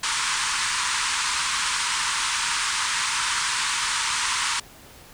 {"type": "band-pass noise", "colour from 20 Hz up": "pink", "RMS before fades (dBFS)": -25, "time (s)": [0.03, 4.6], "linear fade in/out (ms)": 5, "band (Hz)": [910, 9600], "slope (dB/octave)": 96, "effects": ["pink hiss -47 dBFS RMS until 5.13 s"]}